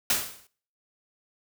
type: noise with exponential decay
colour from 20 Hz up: white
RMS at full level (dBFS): -21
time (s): 0.1-0.47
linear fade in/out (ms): 2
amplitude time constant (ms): 80
effects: noise-tail reverb RT60 0.5 s tail -21 dB re dry